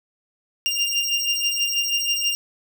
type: beating tone pair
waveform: 25% pulse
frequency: 2794 / 2800.2 Hz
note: F7 / F7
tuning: 0 / +4 cents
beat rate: 6.2 Hz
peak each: -20 / -19 dBFS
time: 0.66-2.35 s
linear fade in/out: 0 ms
effects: none